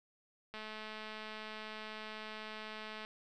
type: click train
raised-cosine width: 0.3 ms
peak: -30 dBFS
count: 543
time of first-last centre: 0.54-3.049 s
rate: 216 Hz
effects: none